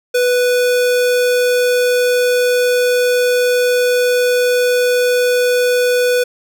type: tone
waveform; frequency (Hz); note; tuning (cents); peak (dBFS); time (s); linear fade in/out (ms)
square; 493.9; B4; 0; -12; 0.14-6.24; 10
effects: none